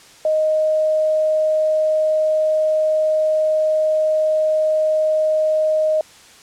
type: tone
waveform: sine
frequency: 622.3 Hz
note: D#5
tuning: in tune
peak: -14 dBFS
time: 0.25-6.01 s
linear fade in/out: 2 ms
effects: white hiss -45 dBFS RMS until 6.42 s + low-pass 8000 Hz 12 dB/octave